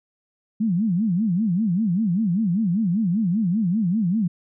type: tone with vibrato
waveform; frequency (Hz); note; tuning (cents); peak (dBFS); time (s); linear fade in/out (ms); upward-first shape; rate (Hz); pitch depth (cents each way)
sine; 196; G3; 0; -18; 0.6-4.28; 10; sine; 5.1; 270
effects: none